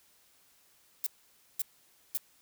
violet noise bursts, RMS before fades -31 dBFS, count 3, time 1.04-2.172 s, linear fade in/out 0 ms, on 24 ms, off 530 ms, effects white hiss -65 dBFS RMS until 2.41 s

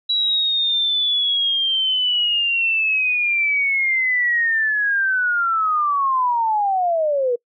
sine linear sweep, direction down, 3916 to 470.4 Hz, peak -16 dBFS, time 0.09-7.36 s, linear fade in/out 10 ms, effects noise-tail reverb RT60 0.1 s tail -25 dB re dry

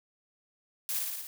blue noise with echo, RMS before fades -33 dBFS, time 0.89-0.99 s, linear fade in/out 0 ms, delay 56 ms, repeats 5, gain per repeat -2 dB, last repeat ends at 1.27 s, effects none

